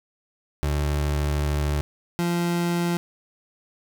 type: tone pair in turn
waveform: 30% pulse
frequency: 73.4 / 172.67 Hz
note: D2 / F3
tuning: 0 / -19 cents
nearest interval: octave + minor third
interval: 1481 cents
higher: second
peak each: -19 dBFS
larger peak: neither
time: 0.63-1.81 / 2.19-2.97 s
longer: first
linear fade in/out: 0 ms
effects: 10-bit